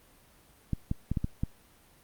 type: clicks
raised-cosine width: 5 ms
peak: -16 dBFS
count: 6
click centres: 0.733 / 0.914 / 1.116 / 1.172 / 1.244 / 1.435 s
effects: pink hiss -60 dBFS RMS until 2.03 s + Opus 32 kbps